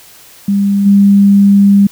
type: tone with level steps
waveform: sine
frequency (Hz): 200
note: G3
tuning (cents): +35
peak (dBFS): -8 / -3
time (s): 0.48-1.87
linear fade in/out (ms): 5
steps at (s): 0.85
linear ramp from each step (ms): 20
effects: white hiss -39 dBFS RMS until 1.91 s